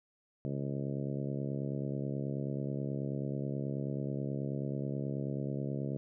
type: harmonic tone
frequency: 69.3 Hz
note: C#2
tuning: in tune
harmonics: 2 / 3 / 4 / 5 / 6 / 7 / 8 / 9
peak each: -36 / -40 / -42 / -44 / -46 / -47 / -48 / -49 dBFS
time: 0.45-5.97 s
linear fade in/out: 0 ms
effects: none